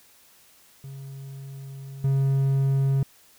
triangle tone with level steps, 136.2 Hz, C#3, 30 cents flat, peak -34 / -17 dBFS, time 0.84-3.03 s, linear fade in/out 2 ms, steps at 2.04 s, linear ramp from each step 5 ms, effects white hiss -56 dBFS RMS until 3.38 s

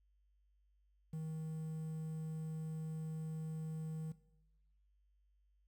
triangle tone with quantisation, 158.3 Hz, D#3, 30 cents sharp, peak -38 dBFS, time 1.13-4.12 s, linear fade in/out 5 ms, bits 11, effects noise-tail reverb RT60 0.9 s tail -17 dB re dry + added 50 Hz sine -70 dBFS peak until 5.67 s

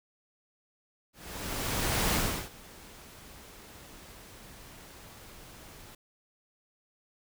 pink noise with ADSR envelope, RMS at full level -27 dBFS, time 1.13-5.95 s, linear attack 1000 ms, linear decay 360 ms, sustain -23 dB, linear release 4 ms, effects none

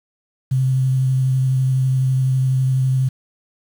sine tone with vibrato, 130.81 Hz, C3, in tune, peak -14 dBFS, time 0.51-3.09 s, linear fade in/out 10 ms, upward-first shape triangle, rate 12 Hz, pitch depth 20 cents each way, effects 7-bit

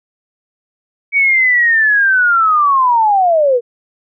sine linear sweep, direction down, 2270 to 461.5 Hz, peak -8 dBFS, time 1.12-3.61 s, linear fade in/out 50 ms, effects none

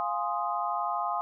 sine chord, F minor seventh, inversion none, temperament equal, 698.5 / 830.6 / 1046.5 / 1244.5 Hz, F5 / Ab5 / C6 / Eb6, 0 / 0 / 0 / 0 cents, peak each -33 dBFS, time 0-1.21 s, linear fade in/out 0 ms, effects none

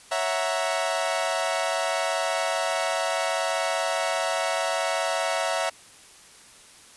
sawtooth chord, F# dominant seventh, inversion second, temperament equal, 554.4 / 659.3 / 740 / 932.3 Hz, C#5 / E5 / F#5 / A#5, 0 / 0 / 0 / 0 cents, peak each -27 / -23 / -27 / -28 dBFS, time 0.11-5.7 s, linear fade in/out 10 ms, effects white hiss -50 dBFS RMS until 6.96 s + resampled to 24000 Hz

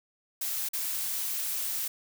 blue noise with dropouts, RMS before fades -32 dBFS, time 0.41-1.88 s, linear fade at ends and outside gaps 5 ms, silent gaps 0.688-0.733 s, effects none

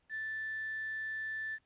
sine tone with quantisation, 1760 Hz, A6, in tune, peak -36 dBFS, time 0.09-1.59 s, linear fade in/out 50 ms, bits 9, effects pink hiss -75 dBFS RMS until 1.65 s + resampled to 8000 Hz

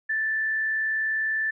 sine tone with frequency modulation, 1760 Hz, A6, in tune, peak -23 dBFS, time 0.09-1.51 s, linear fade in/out 10 ms, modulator 60.1 Hz, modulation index 0.33, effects none

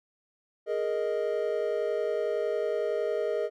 triangle chord, Ab suspended second, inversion none, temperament equal, 415.3 / 466.2 / 622.3 Hz, Ab4 / Bb4 / Eb5, 0 / 0 / 0 cents, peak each -29 dBFS, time 0.66-3.5 s, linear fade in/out 50 ms, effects none

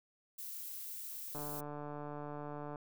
violet noise, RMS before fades -45 dBFS, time 0.38-1.61 s, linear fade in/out 10 ms
click train, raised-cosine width 1 ms, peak -31 dBFS, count 208, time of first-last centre 1.35-2.758 s, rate 147 Hz
effects none

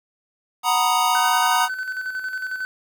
square chord, B major seventh, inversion second, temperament equal, 740 / 932.3 / 987.8 / 1244.5 Hz, F#5 / A#5 / B5 / D#6, 0 / 0 / 0 / 0 cents, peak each -24 / -22 / -25 / -23 dBFS, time 0.63-1.69 s, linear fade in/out 50 ms
triangle tone with tremolo, 1517 Hz, F#6, 43 cents sharp, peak -22 dBFS, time 1.15-2.65 s, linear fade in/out 0 ms, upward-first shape square, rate 11 Hz, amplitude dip 50%
effects 8-bit

